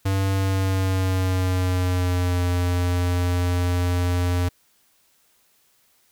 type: tone with pitch glide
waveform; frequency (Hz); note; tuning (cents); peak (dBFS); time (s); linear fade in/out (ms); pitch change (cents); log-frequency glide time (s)
square; 96.8 to 88.77; G2 to F2; -21 to +29; -20; 0.05-4.49; 10; -150; 0.32-2.43
effects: white hiss -62 dBFS RMS until 6.11 s